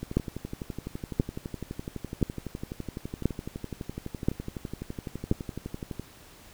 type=two click trains; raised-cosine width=3 ms; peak=-21 / -9 dBFS; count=72 / 6; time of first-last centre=0.03-5.996 / 0.17-5.314 s; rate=11.9 / 0.972 Hz; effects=pink hiss -52 dBFS RMS until 6.53 s